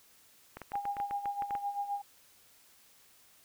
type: clicks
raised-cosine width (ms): 0.5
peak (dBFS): -27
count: 12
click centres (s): 0.57 / 0.617 / 0.719 / 0.755 / 0.854 / 0.968 / 1.001 / 1.11 / 1.257 / 1.422 / 1.508 / 1.552
type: tone with tremolo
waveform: sine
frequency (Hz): 809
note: G#5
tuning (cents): -46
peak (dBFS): -30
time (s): 0.73-2.02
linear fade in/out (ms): 10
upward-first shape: sine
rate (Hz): 7.7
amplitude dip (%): 70
effects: white hiss -62 dBFS RMS until 3.44 s